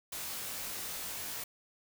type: noise with comb filter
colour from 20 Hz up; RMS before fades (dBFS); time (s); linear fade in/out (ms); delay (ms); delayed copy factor
white; -40; 0.12-1.44; 5; 20; -0.95
effects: none